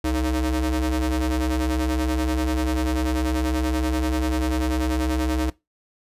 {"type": "ring-modulated tone", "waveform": "40% pulse", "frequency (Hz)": 123.9, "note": "B2", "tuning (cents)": 6, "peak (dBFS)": -17, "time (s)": [0.04, 5.5], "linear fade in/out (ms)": 5, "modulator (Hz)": 191, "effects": ["noise-tail reverb RT60 0.2 s tail -20 dB re dry", "resampled to 32000 Hz"]}